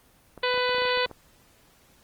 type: clicks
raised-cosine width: 1 ms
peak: -26 dBFS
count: 11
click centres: 0.377 / 0.542 / 0.577 / 0.693 / 0.747 / 0.783 / 0.82 / 0.853 / 0.974 / 1.062 / 1.113 s
type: harmonic tone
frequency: 498 Hz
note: B4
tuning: 14 cents sharp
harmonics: 1 / 2 / 3 / 4 / 5 / 6 / 7 / 8 / 9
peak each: -26 / -29 / -31 / -32 / -33 / -34 / -34 / -35 / -36 dBFS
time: 0.43-1.06 s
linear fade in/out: 5 ms
effects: pink hiss -59 dBFS RMS until 2.03 s + Opus 24 kbps